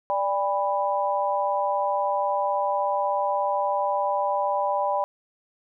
sine chord, G major, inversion second, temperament equal with one note detuned, 587.3 / 804.2 / 987.8 Hz, D5 / G5 / B5, 0 / +44 / 0 cents, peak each -26 dBFS, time 0.1-5.04 s, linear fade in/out 0 ms, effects none

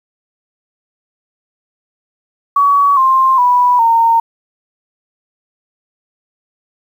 sine tone with pitch steps, 1130 / 1054.3 / 983.7 / 917.8 Hz, C#6 / C6 / B5 / A#5, +33 / +13 / -7 / -27 cents, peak -7 dBFS, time 2.56-4.2 s, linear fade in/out 5 ms, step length 410 ms, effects 7-bit

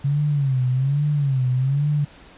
sine tone with vibrato, 137 Hz, C#3, 20 cents flat, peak -17 dBFS, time 0.04-2.05 s, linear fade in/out 10 ms, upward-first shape sine, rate 1.2 Hz, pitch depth 140 cents each way, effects pink hiss -47 dBFS RMS until 2.37 s + resampled to 8000 Hz

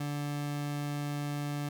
30% pulse tone, 145.4 Hz, D3, 17 cents flat, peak -30 dBFS, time 0-1.69 s, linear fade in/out 5 ms, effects none

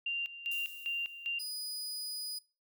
sine tone with tremolo, 2782 Hz, F7, 7 cents flat, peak -31 dBFS, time 0.06-1.39 s, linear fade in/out 5 ms, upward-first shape square, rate 2.5 Hz, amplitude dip 75%
violet noise with exponential decay, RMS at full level -44 dBFS, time 0.51-1.62 s, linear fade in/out 5 ms, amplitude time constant 240 ms
sawtooth tone, 4960 Hz, D#8, 6 cents flat, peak -35 dBFS, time 1.39-2.39 s, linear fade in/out 10 ms
effects noise-tail reverb RT60 0.3 s tail -22 dB re dry

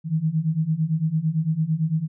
sine beating tone pair, 153.9 / 162.8 Hz, D#3 / E3, -19 / -21 cents, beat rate 8.9 Hz, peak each -24 / -22 dBFS, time 0.04-2.08 s, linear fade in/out 50 ms, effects none

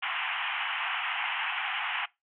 white band-pass noise, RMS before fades -32 dBFS, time 0.02-2.06 s, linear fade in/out 10 ms, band 730 to 3100 Hz, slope 96 dB/octave, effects noise-tail reverb RT60 0.2 s tail -21 dB re dry

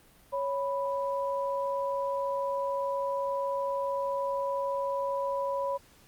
sine tone pair together, 554.4 / 987.8 Hz, C#5 / B5, 0 / 0 cents, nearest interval minor seventh, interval 1000 cents, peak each -30 / -32 dBFS, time 0.32-5.78 s, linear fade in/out 20 ms, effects pink hiss -59 dBFS RMS until 6.07 s + Opus 32 kbps

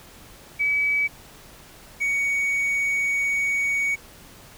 sine / triangle tone pair in turn, 2284 / 2241 Hz, D7 / C#7, -49 / +18 cents, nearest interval unison, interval 33 cents, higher first, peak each -19 dBFS, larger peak neither, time 0.59-1.08 / 2-3.96 s, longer second, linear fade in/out 20 ms, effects pink hiss -47 dBFS RMS until 4.57 s

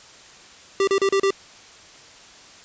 square tone bursts, 392 Hz, G4, in tune, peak -17 dBFS, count 5, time 0.8-1.306 s, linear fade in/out 2 ms, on 74 ms, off 34 ms, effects white hiss -46 dBFS RMS until 2.64 s + resampled to 16000 Hz

